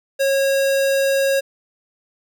square tone, 546 Hz, C#5, 26 cents flat, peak -16 dBFS, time 0.19-1.41 s, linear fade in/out 20 ms, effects none

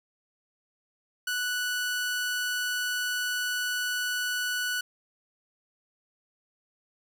sawtooth tone, 1480 Hz, F#6, in tune, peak -24 dBFS, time 1.27-4.81 s, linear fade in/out 5 ms, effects none

